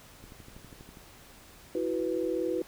click train, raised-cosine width 3 ms, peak -36 dBFS, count 10, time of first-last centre 0.24-0.972 s, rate 12.3 Hz
sine chord, E suspended second, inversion none, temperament equal, 329.6 / 370 / 493.9 Hz, E4 / F#4 / B4, 0 / 0 / 0 cents, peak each -32 dBFS, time 1.75-2.62 s, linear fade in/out 2 ms
effects pink hiss -53 dBFS RMS until 2.67 s

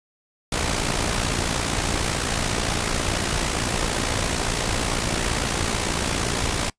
pink noise with amplitude modulation, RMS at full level -21 dBFS, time 0.52-6.7 s, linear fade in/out 5 ms, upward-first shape sine, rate 57.8 Hz, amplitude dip 60%, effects noise-tail reverb RT60 0.1 s tail -22 dB re dry + resampled to 22050 Hz

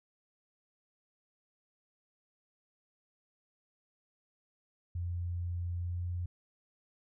sine tone with pitch glide, 87.31 to 88.17 Hz, F2 to F2, 0 to +17 cents, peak -33 dBFS, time 4.95-6.26 s, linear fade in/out 5 ms, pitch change +17 cents, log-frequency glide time 5.78-6.03 s, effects none

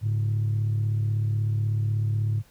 sine tone pair together, 106.64 / 142.9 Hz, G#2 / D3, +46 / -47 cents, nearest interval perfect fourth, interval 507 cents, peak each -21 / -31 dBFS, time 0.01-2.43 s, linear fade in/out 50 ms, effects tanh soft clip ceiling -18 dBFS + pink hiss -59 dBFS RMS until 2.5 s

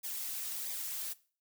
blue noise with flanger, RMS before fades -39 dBFS, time 0.03-1.14 s, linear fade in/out 20 ms, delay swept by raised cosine 0.69 to 4.29 ms, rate 1.5 Hz, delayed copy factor -0.65, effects noise-tail reverb RT60 0.4 s tail -19 dB re dry

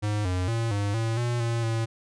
square tone with pitch steps, 104.8 / 91.1 / 114.9 / 101.6 / 113.5 / 120.1 / 116.4 / 113.6 Hz, G#2 / F#2 / A#2 / G#2 / A#2 / B2 / A#2 / A#2, +16 / -26 / -25 / -38 / -46 / -48 / -2 / -44 cents, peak -25 dBFS, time 0.02-1.86 s, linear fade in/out 20 ms, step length 230 ms, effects resampled to 22050 Hz

